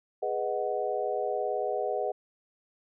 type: chord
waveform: sine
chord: G# minor seventh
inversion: none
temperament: equal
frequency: 415.3 / 493.9 / 622.3 / 740 Hz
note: G#4 / B4 / D#5 / F#5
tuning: 0 / 0 / 0 / 0 cents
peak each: -33 dBFS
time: 0.22-2.12 s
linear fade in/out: 10 ms
effects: none